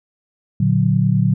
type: chord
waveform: sine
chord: Bb augmented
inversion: none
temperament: equal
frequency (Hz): 116.54 / 146.83 / 185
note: Bb2 / D3 / F#3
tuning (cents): 0 / 0 / 0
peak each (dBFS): -17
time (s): 0.6-1.34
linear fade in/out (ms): 5
effects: none